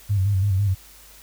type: tone with vibrato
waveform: sine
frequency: 98.1 Hz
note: G2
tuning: 2 cents sharp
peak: -17 dBFS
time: 0.09-0.75 s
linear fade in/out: 20 ms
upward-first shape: square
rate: 6 Hz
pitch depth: 65 cents each way
effects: added 50 Hz sine -52 dBFS peak until 1.22 s + white hiss -48 dBFS RMS until 1.22 s